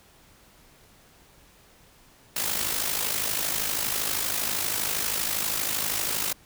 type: noise with amplitude modulation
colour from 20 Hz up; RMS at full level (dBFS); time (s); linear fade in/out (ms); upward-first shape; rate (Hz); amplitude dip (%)
white; -25; 2.36-6.33; 5; sine; 52.6; 60
effects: pink hiss -56 dBFS RMS until 6.45 s